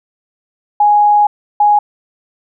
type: tone bursts at uneven times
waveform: sine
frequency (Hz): 830.6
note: G#5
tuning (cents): 0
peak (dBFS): -6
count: 2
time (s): 0.8-1.27 / 1.6-1.79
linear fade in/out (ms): 5
effects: none